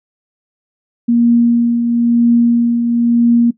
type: tone with tremolo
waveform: sine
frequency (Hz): 236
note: A#3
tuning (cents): +22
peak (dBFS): -6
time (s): 1.08-3.51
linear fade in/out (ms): 10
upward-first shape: triangle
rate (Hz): 1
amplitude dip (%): 50
effects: noise-tail reverb RT60 0.1 s tail -17 dB re dry